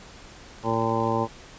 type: clicks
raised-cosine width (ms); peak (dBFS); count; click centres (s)
0.2; -31; 11; 0.585 / 0.63 / 0.66 / 0.698 / 0.738 / 0.821 / 0.896 / 1.003 / 1.037 / 1.075 / 1.121
type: harmonic tone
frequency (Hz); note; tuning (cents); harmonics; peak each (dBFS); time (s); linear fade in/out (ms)
113.5; A#2; -46; 1 / 2 / 3 / 4 / 5 / 7 / 8 / 9; -30 / -30 / -30 / -30 / -30 / -30 / -30 / -30; 0.63-1.28; 50
effects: pink hiss -46 dBFS RMS until 1.58 s + resampled to 16000 Hz